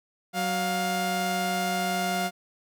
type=tone pair together; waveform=sawtooth; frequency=186.54 / 705 Hz; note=F#3 / F5; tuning=+14 / +16 cents; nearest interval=octave + major seventh; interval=2302 cents; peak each=-26 / -23 dBFS; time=0.33-2.31 s; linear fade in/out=50 ms; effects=none